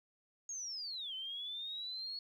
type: linear two-way sweep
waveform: sine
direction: down then up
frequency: 6645 to 3034 to 4374 Hz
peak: -40 dBFS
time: 0.49-2.19 s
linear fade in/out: 2 ms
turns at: 1.14 s
effects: 12-bit